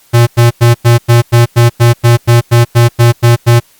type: tone bursts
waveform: square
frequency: 118.5 Hz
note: A#2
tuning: 29 cents sharp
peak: -3 dBFS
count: 15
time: 0.13-3.602 s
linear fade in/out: 20 ms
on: 140 ms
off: 98 ms
effects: white hiss -46 dBFS RMS until 3.79 s + Opus 48 kbps